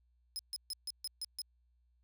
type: tone bursts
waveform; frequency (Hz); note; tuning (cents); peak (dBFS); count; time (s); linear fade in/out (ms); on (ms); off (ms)
sawtooth; 5110; D#8; +45; -35; 7; 0.36-1.417; 0; 31; 140
effects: added 60 Hz sine -69 dBFS peak until 2.03 s